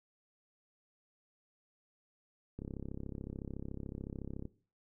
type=click train; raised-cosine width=3 ms; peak=-29 dBFS; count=64; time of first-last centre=2.59-4.454 s; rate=33.8 Hz; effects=noise-tail reverb RT60 0.4 s tail -18 dB re dry

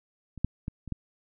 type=clicks; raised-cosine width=5 ms; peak=-29 / -12 / -20 / -28 / -18 dBFS; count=5; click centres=0.377 / 0.446 / 0.681 / 0.877 / 0.923 s; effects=none

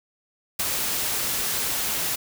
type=noise with ADSR envelope; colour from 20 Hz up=white; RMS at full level=-24 dBFS; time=0.59-2.16 s; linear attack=6 ms; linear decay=33 ms; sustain=-2 dB; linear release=11 ms; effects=none

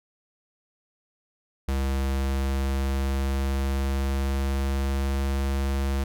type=tone with pitch glide; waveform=square; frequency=67.5 to 68.28 Hz; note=C#2 to C#2; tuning=-45 to -26 cents; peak=-24 dBFS; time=1.68-6.04 s; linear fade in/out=5 ms; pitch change=+19 cents; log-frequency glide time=1.94-5.23 s; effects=none

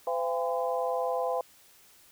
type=harmonic tone with a mistuned harmonic; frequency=169.8 Hz; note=F3; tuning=48 cents flat; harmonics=3 / 4 / 5 / 6; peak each=-30 / -32 / -34 / -36 dBFS; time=0.07-1.41 s; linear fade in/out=2 ms; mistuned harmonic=5; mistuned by=-85 cents; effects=white hiss -58 dBFS RMS until 2.11 s

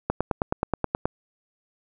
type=click train; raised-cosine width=1 ms; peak=-8 dBFS; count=10; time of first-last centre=0.1-1.055 s; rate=9.42 Hz; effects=none

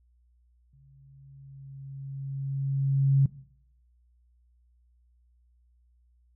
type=tone with exponential growth; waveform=sine; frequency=136.9 Hz; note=C#3; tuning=21 cents flat; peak=-16 dBFS; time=0.73-3.26 s; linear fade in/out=5 ms; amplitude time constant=550 ms; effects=noise-tail reverb RT60 0.7 s tail -19 dB re dry + added 60 Hz sine -61 dBFS peak until 6.35 s

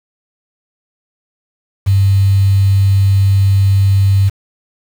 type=tone with quantisation; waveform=sine; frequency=98 Hz; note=G2; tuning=in tune; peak=-7 dBFS; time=1.86-4.3 s; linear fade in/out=20 ms; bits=5; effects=none

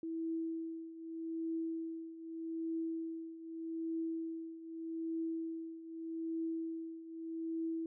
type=tone with tremolo; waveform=sine; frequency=327 Hz; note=E4; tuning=14 cents flat; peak=-34 dBFS; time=0.03-7.86 s; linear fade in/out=2 ms; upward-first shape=triangle; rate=0.82 Hz; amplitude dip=80%; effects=none

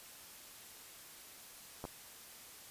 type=clicks; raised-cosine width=1 ms; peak=-28 dBFS; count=2; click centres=1.841 / 1.852 s; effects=white hiss -54 dBFS RMS until 2.7 s + resampled to 32000 Hz

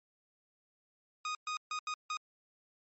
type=tone bursts at uneven times; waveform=sawtooth; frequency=1242 Hz; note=D#6; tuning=3 cents flat; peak=-31 dBFS; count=5; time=1.25-1.35 / 1.47-1.57 / 1.71-1.79 / 1.87-1.94 / 2.1-2.17 s; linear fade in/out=2 ms; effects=MP3 32 kbps

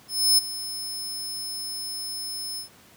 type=tone with ADSR envelope; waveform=sawtooth; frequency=5220 Hz; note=E8; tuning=18 cents flat; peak=-12 dBFS; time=0.08-2.69 s; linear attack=300 ms; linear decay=15 ms; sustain=-16 dB; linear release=110 ms; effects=pink hiss -53 dBFS RMS until 2.96 s + high-pass 100 Hz 12 dB/octave

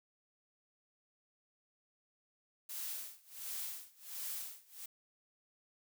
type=noise with tremolo; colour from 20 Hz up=blue; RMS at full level=-41 dBFS; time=2.69-4.86 s; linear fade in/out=5 ms; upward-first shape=sine; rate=1.4 Hz; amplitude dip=95%; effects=none

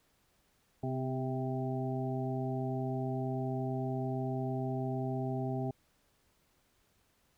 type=harmonic tone with a mistuned harmonic; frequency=130.81 Hz; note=C3; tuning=in tune; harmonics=1 / 2 / 3 / 5 / 6; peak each=-35 / -38 / -40 / -42 / -43 dBFS; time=0.83-5.71 s; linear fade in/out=5 ms; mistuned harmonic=2; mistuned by=-30 cents; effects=pink hiss -72 dBFS RMS until 7.37 s

